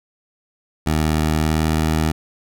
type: tone with pitch glide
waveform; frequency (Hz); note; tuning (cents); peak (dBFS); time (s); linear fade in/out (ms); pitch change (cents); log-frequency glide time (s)
15% pulse; 77.78 to 78.73; D#2 to D#2; 0 to +21; -10; 0.86-2.12; 10; +21; 1.37-1.63
effects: none